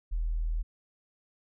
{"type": "tone", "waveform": "sine", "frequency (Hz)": 40.26, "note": "E1", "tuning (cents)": -40, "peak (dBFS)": -27, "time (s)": [0.11, 0.63], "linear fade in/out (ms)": 20, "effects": []}